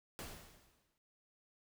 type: noise with exponential decay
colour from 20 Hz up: pink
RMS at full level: -45 dBFS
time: 0.19-0.98 s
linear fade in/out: 0 ms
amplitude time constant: 170 ms
effects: noise-tail reverb RT60 0.4 s tail -23 dB re dry